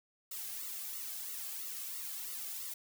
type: noise with flanger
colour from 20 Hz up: blue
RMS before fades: -42 dBFS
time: 0.31-2.74 s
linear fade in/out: 5 ms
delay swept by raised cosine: 1.2 to 2.15 ms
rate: 3 Hz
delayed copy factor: -0.9
effects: none